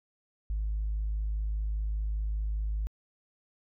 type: tone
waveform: sine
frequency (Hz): 52.5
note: G#1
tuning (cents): +19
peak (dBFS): -27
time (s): 0.5-2.87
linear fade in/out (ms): 0
effects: tanh soft clip ceiling -25 dBFS